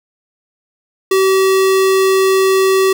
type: tone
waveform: square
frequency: 382.6 Hz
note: G4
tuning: 42 cents flat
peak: -10 dBFS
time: 1.11-2.93 s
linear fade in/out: 5 ms
effects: 8-bit